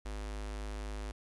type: tone with notch filter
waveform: square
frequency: 51.9 Hz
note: G#1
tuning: in tune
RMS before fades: -40 dBFS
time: 0.05-1.12 s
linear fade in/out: 10 ms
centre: 110 Hz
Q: 0.53
effects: resampled to 24000 Hz + 11-bit